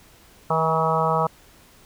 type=harmonic tone with a mistuned harmonic; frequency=160.5 Hz; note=E3; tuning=46 cents flat; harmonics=1 / 3 / 4 / 5 / 6 / 7 / 8; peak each=-26 / -26 / -26 / -26 / -26 / -26 / -26 dBFS; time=0.5-1.27 s; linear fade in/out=5 ms; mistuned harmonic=5; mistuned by=+25 cents; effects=pink hiss -52 dBFS RMS until 1.85 s